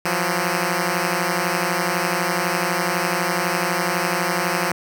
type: beating tone pair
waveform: 5% pulse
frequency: 170 / 182 Hz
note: F3 / F#3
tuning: -46 / -28 cents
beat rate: 12 Hz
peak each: -11 dBFS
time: 0.05-4.72 s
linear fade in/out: 2 ms
effects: none

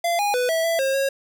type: tone with pitch steps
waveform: square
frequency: 686 / 820 / 496.2 / 653 / 665 / 537 / 546 Hz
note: F5 / G#5 / B4 / E5 / E5 / C5 / C#5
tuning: -31 / -22 / +8 / -17 / +15 / +45 / -26 cents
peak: -20 dBFS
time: 0.04-1.09 s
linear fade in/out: 5 ms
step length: 150 ms
effects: none

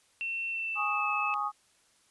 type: tone with pitch glide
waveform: sine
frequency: 2700 to 2601 Hz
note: E7 to E7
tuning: +41 to -24 cents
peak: -31 dBFS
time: 0.21-1.34 s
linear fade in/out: 0 ms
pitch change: -65 cents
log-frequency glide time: 0.5-1.11 s
type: chord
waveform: sine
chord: Ab suspended fourth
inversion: none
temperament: equal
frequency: 830.6 / 1108.7 / 1244.5 Hz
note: Ab5 / Db6 / Eb6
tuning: 0 / 0 / 0 cents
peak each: -34 / -36 / -31 dBFS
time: 0.75-1.52 s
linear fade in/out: 50 ms
effects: white hiss -66 dBFS RMS until 2.1 s + resampled to 24000 Hz

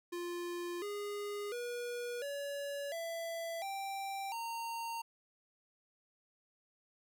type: tone with pitch steps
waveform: square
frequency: 349.2 / 410.5 / 482.6 / 567.3 / 666.9 / 783.9 / 921.5 Hz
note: F4 / G#4 / B4 / C#5 / E5 / G5 / A#5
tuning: 0 / -20 / -40 / +40 / +20 / 0 / -20 cents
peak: -39 dBFS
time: 0.12-5.02 s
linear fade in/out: 10 ms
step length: 700 ms
effects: none

